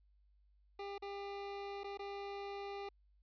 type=tone with dropouts; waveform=25% pulse; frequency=400 Hz; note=G4; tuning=35 cents sharp; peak=-39 dBFS; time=0.79-2.89 s; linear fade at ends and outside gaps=5 ms; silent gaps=0.981-1.022 / 1.835-1.842 / 1.974-1.992 s; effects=added 50 Hz sine -67 dBFS peak until 3.22 s + resampled to 11025 Hz